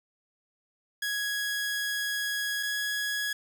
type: tone pair in turn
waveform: sawtooth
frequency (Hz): 1664 / 1671.1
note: G#6 / G#6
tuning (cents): +3 / +10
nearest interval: unison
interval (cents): 7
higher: second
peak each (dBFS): -25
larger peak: neither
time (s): 1.02-2.63 / 2.63-3.33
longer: first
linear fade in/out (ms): 5
effects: 9-bit